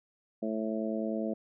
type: harmonic tone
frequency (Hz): 109.7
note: A2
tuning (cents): -5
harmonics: 2 / 3 / 4 / 5 / 6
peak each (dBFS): -33 / -37 / -40 / -38 / -38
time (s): 0.42-1.34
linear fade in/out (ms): 10
effects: none